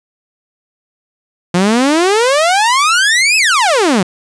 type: exponential two-way sweep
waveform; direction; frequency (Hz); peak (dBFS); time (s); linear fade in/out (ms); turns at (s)
sawtooth; up then down; 170.9 to 2637 to 170.9; -5; 1.54-4.03; 5; 3.37
effects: resampled to 22050 Hz